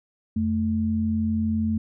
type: tone pair together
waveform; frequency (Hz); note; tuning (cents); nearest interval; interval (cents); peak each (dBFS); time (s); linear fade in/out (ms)
sine; 87.54 / 220; F2 / A3; +5 / 0; octave + major third; 1595; -27 / -22; 0.36-1.78; 5
effects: none